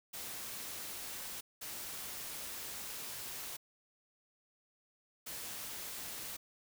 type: noise bursts at uneven times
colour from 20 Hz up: white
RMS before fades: -44 dBFS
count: 3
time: 0.13-1.41 / 1.61-3.57 / 5.26-6.37 s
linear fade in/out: 10 ms
effects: none